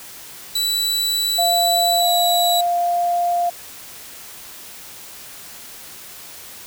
sawtooth tone with pitch glide, 3951 to 3917 Hz, B7 to B7, 0 to -15 cents, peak -15 dBFS, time 0.55-2.61 s, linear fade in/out 5 ms, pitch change -15 cents, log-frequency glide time 1.95-2.13 s
sine tone, 698.5 Hz, F5, in tune, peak -16 dBFS, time 1.38-3.5 s, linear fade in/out 10 ms
effects white hiss -38 dBFS RMS until 6.66 s

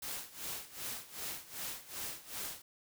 white noise with tremolo, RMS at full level -40 dBFS, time 0.02-2.62 s, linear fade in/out 5 ms, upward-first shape sine, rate 2.6 Hz, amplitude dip 85%, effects none

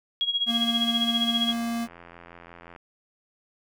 sine tone with tremolo, 3300 Hz, G#7, 12 cents flat, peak -20 dBFS, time 0.21-1.53 s, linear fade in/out 0 ms, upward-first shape sine, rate 15 Hz, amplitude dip 80%
square tone, 232.9 Hz, A#3, 1 cent flat, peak -27 dBFS, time 0.46-1.88 s, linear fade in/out 50 ms
click train, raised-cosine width 0.5 ms, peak -30 dBFS, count 110, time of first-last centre 1.49-2.762 s, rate 85.7 Hz
effects none

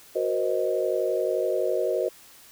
sine chord, C half-diminished seventh, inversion second, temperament equal with one note detuned, 370 / 471.6 / 523.3 / 622.3 Hz, Gb4 / Bb4 / C5 / Eb5, 0 / +20 / 0 / 0 cents, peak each -28 dBFS, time 0.15-2.09 s, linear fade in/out 10 ms, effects white hiss -51 dBFS RMS until 2.51 s

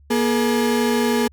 35% pulse tone pair together, 238.5 / 425 Hz, A#3 / G#4, +40 / +40 cents, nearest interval minor seventh, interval 1000 cents, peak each -17 / -19 dBFS, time 0.1-1.28 s, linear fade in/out 10 ms, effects added 71 Hz sine -47 dBFS peak until 1.32 s

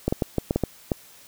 clicks, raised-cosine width 2 ms, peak -8 dBFS, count 8, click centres 0.08 / 0.125 / 0.222 / 0.383 / 0.509 / 0.56 / 0.637 / 0.918 s, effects white hiss -50 dBFS RMS until 1.27 s

